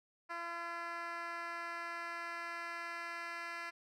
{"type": "tone with band-pass filter sweep", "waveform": "10% pulse", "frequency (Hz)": 340.4, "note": "F4", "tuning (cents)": -44, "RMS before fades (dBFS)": -43, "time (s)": [0.29, 3.71], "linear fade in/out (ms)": 20, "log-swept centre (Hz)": [1300, 2100], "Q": 1.1, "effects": []}